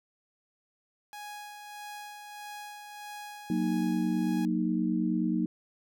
sawtooth tone with tremolo, 830.6 Hz, G#5, in tune, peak -36 dBFS, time 1.13-4.45 s, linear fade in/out 0 ms, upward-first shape sine, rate 1.6 Hz, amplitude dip 40%
sine chord, D# minor, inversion first, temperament equal with one note detuned, 183.72 / 233.1 / 311.1 Hz, F#3 / A#3 / D#4, -12 / 0 / 0 cents, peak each -30 dBFS, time 3.5-5.46 s, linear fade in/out 2 ms
effects none

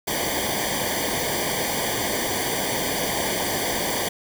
pink noise with comb filter, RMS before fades -25 dBFS, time 0.07-4.09 s, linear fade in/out 10 ms, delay 0.75 ms, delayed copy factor -0.95, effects none

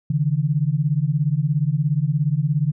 sine beating tone pair, 140 / 157 Hz, C#3 / D#3, +18 / +16 cents, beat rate 17 Hz, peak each -20 / -20 dBFS, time 0.1-2.72 s, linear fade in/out 5 ms, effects none

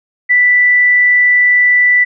sine tone, 1975.5 Hz, B6, in tune, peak -6 dBFS, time 0.29-2.05 s, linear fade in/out 20 ms, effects none

